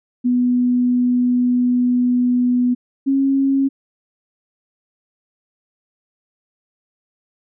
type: tone pair in turn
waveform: sine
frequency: 246.9 / 272.2 Hz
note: B3 / C#4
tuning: 0 / -31 cents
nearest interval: major second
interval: 169 cents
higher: second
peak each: -13 dBFS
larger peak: neither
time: 0.24-2.75 / 3.06-3.69 s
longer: first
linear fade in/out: 20 ms
effects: none